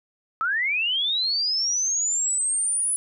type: linear sweep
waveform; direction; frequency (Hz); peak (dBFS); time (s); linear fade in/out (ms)
sine; up; 1266 to 10050; -21; 0.41-2.96; 0
effects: none